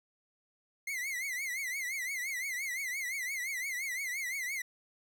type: tone with vibrato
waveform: 45% pulse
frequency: 2083 Hz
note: C7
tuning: 8 cents flat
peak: -34 dBFS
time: 0.87-4.62 s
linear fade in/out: 5 ms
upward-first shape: triangle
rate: 5.8 Hz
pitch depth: 150 cents each way
effects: none